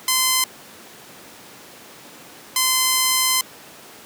5% pulse tone pair in turn, 1032 / 1032 Hz, C6 / C6, -24 / -24 cents, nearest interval unison, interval 0 cents, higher neither, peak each -4 dBFS, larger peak neither, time 0.08-0.44 / 2.56-3.41 s, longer second, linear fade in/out 2 ms, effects pink hiss -42 dBFS RMS until 4.05 s + high-pass 200 Hz 12 dB/octave

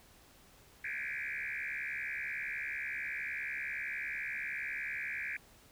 sine tone with frequency modulation, 2002 Hz, B6, 23 cents sharp, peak -36 dBFS, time 0.84-5.37 s, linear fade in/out 5 ms, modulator 70.7 Hz, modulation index 5.8, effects pink hiss -61 dBFS RMS until 5.71 s

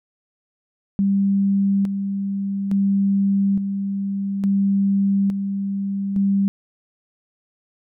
sine tone with tremolo, 197.4 Hz, G3, 12 cents sharp, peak -15 dBFS, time 0.99-6.48 s, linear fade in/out 0 ms, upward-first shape square, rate 0.58 Hz, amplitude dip 50%, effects none

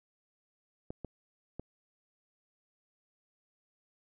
clicks, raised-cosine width 2 ms, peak -26 dBFS, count 3, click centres 0.905 / 1.047 / 1.596 s, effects none

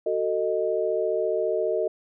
sine chord, D# diminished, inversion first, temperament just, 373.4 / 448 / 622.3 Hz, F#4 / A4 / D#5, +16 / +31 / 0 cents, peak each -28 / -26 / -26 dBFS, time 0.06-1.88 s, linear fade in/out 5 ms, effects none

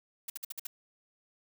blue noise bursts, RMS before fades -38 dBFS, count 6, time 0.28-0.67 s, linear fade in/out 5 ms, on 20 ms, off 54 ms, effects none

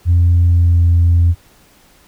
sine tone with pitch glide, 86.6 to 85.51 Hz, F2 to F2, -14 to -36 cents, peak -6 dBFS, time 0.05-1.35 s, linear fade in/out 50 ms, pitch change -22 cents, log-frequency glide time 0.46-0.82 s, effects tanh soft clip ceiling -5 dBFS + pink hiss -49 dBFS RMS until 2.07 s

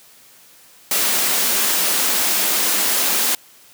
white high-pass noise, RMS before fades -18 dBFS, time 0.91-3.35 s, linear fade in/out 2 ms, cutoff 180 Hz, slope 48 dB/octave, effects white hiss -48 dBFS RMS until 3.73 s + high-pass 100 Hz 12 dB/octave

